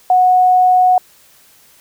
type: tone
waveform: sine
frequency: 734 Hz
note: F#5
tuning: 14 cents flat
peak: -7 dBFS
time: 0.1-0.98 s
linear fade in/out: 2 ms
effects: white hiss -48 dBFS RMS until 1.8 s